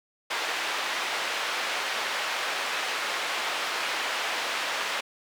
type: band-pass noise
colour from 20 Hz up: white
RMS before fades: -30 dBFS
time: 0.3-5.01 s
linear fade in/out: 10 ms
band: 560 to 2800 Hz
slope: 12 dB/octave
effects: none